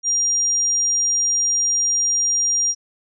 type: tone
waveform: sine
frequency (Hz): 5700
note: F8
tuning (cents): +34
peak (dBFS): -16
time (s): 0.03-2.75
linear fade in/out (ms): 50
effects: none